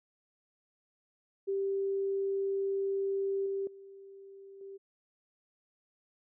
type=tone with level steps; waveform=sine; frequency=392 Hz; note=G4; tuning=in tune; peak=-29 / -31 / -48 / -43 dBFS; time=1.47-4.78 s; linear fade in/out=20 ms; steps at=3.46 / 3.67 / 4.61 s; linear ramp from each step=2 ms; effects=none